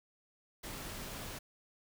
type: noise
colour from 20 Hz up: pink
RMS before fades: -44 dBFS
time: 0.63-1.39 s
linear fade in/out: 10 ms
effects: none